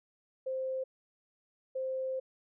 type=tone bursts at uneven times; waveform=sine; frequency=523.3 Hz; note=C5; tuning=in tune; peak=-32 dBFS; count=2; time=0.46-0.84 / 1.75-2.2 s; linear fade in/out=10 ms; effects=none